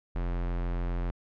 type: tone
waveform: square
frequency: 43.65 Hz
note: F1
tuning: in tune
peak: -29 dBFS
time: 0.15-1.11 s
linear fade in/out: 10 ms
effects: low-pass 2000 Hz 12 dB/octave